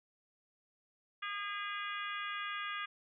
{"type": "harmonic tone with a mistuned harmonic", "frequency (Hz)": 407.5, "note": "G#4", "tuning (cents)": -33, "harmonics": [3, 4, 5, 6, 7, 8], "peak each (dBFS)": [-41, -43, -45, -47, -48, -49], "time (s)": [1.22, 2.86], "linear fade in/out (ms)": 10, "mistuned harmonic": 8, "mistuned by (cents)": 53, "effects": []}